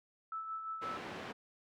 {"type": "tone with tremolo", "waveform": "sine", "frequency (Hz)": 1313, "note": "E6", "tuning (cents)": -7, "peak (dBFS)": -37, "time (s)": [0.32, 0.97], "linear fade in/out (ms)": 2, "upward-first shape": "sine", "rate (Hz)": 5.8, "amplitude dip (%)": 45}
{"type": "band-pass noise", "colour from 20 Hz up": "pink", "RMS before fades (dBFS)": -45, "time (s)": [0.81, 1.33], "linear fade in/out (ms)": 20, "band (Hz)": [190, 2600], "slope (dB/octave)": 12}
{"effects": []}